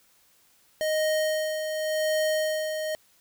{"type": "tone with tremolo", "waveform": "square", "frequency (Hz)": 622, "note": "D#5", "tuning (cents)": -1, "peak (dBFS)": -23, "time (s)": [0.81, 2.95], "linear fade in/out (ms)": 0, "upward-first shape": "sine", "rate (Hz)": 0.89, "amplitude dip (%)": 50, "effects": ["white hiss -62 dBFS RMS until 3.2 s"]}